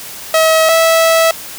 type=tone pair in turn; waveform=sawtooth; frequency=641 / 653.7 Hz; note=E5 / E5; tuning=-49 / -15 cents; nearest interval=unison; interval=34 cents; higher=second; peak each=-4 dBFS; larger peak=neither; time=0.34-0.69 / 0.69-1.31 s; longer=second; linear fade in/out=2 ms; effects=white hiss -29 dBFS RMS until 1.58 s